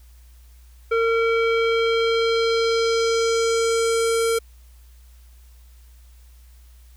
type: tone with low-pass filter sweep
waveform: square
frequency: 457 Hz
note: A#4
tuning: 34 cents flat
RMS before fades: -20 dBFS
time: 0.91-4.39 s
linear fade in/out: 10 ms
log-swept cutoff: 1900 to 11000 Hz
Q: 2
effects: added 60 Hz sine -45 dBFS peak until 6.96 s + white hiss -59 dBFS RMS until 6.96 s